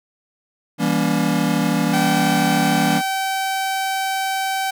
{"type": "chord", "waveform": "square", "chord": "E diminished seventh", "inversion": "none", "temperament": "just", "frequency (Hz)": [164.81, 197.78, 237.3, 284.8], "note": ["E3", "G3", "Bb3", "Db4"], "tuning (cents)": [0, 16, 31, 47], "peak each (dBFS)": -23, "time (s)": [0.78, 3.02], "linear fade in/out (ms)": 50}
{"type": "tone", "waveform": "sawtooth", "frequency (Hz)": 770, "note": "G5", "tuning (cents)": -31, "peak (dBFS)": -16, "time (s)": [1.93, 4.71], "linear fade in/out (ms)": 10}
{"effects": []}